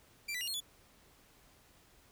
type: tone with pitch steps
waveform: sawtooth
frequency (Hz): 2352 / 1980 / 2838 / 4265 / 3440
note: D7 / B6 / F7 / C8 / A7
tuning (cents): +2 / +4 / +27 / +32 / -40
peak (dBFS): -33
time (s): 0.28-0.605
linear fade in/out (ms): 10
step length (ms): 65
effects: pink hiss -64 dBFS RMS until 2.11 s